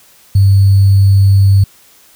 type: tone with sample-and-hold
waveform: sine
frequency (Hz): 98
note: G2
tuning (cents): 0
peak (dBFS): -4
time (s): 0.35-1.64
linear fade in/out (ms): 5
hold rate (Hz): 4410
effects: white hiss -45 dBFS RMS until 2.15 s